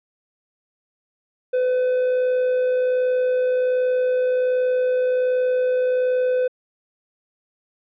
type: tone with amplitude modulation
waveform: triangle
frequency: 505 Hz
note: B4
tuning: 39 cents sharp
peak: -14 dBFS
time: 1.53-6.48 s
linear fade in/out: 10 ms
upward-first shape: sine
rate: 61.3 Hz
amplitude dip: 25%
effects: resampled to 8000 Hz